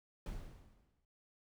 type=noise with exponential decay; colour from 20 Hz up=brown; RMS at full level=-41 dBFS; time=0.26-1.05 s; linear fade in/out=2 ms; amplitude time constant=170 ms; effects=none